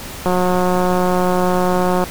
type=click train; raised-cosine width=1 ms; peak=-4 dBFS; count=323; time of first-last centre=0.26-2.039 s; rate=181 Hz; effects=pink hiss -31 dBFS RMS until 2.1 s